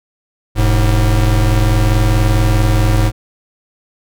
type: tone pair together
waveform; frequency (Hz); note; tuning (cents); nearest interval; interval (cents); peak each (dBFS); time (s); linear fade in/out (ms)
square; 42.35 / 106.6; E1 / G#2; +48 / +46; octave + major third; 1598; -13; 0.55-3.12; 50
effects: none